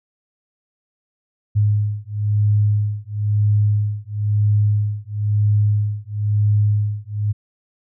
sine beating tone pair, 103.9 / 104.9 Hz, G#2 / G#2, +1 / +18 cents, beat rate 1 Hz, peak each -18 dBFS, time 1.55-7.33 s, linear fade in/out 20 ms, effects none

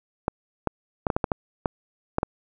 clicks, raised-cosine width 1 ms, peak -8 dBFS, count 10, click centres 0.281 / 0.673 / 1.068 / 1.102 / 1.165 / 1.242 / 1.318 / 1.658 / 2.184 / 2.231 s, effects none

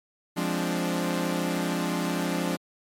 sawtooth chord, D half-diminished seventh, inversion first, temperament equal, 174.61 / 207.7 / 261.6 / 293.7 Hz, F3 / Ab3 / C4 / D4, 0 / 0 / 0 / 0 cents, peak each -25 / -29 / -29 / -27 dBFS, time 0.36-2.57 s, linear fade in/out 20 ms, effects MP3 64 kbps

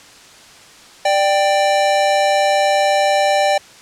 square tone pair together, 591.8 / 784 Hz, D5 / G5, +13 / 0 cents, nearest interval perfect fourth, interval 487 cents, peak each -16 dBFS, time 1.05-3.58 s, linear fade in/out 5 ms, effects white hiss -42 dBFS RMS until 3.81 s + low-pass 7000 Hz 12 dB/octave

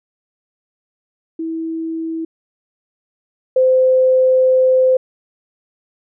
sine tone pair in turn, 325.2 / 516.2 Hz, E4 / C5, -23 / -23 cents, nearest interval minor sixth, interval 800 cents, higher second, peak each -20 / -9 dBFS, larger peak second, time 1.39-2.25 / 3.56-4.97 s, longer second, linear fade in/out 5 ms, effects none

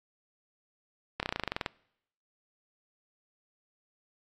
slowing click train, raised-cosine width 0.3 ms, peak -14 dBFS, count 13, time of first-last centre 1.2-1.662 s, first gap 29 ms, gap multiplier 1.05, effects noise-tail reverb RT60 0.8 s tail -25 dB re dry + AAC 64 kbps

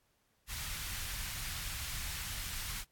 pink band-stop noise, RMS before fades -40 dBFS, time 0.47-2.85 s, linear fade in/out 50 ms, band 100 to 1600 Hz, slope 12 dB/octave, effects pink hiss -75 dBFS RMS until 2.91 s + AAC 64 kbps

